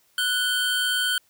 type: tone pair together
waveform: square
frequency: 1480 / 3129 Hz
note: F#6 / G7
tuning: 0 / -4 cents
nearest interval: octave + minor second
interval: 1296 cents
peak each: -25 dBFS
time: 0.18-1.18 s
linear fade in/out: 2 ms
effects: white hiss -63 dBFS RMS until 1.29 s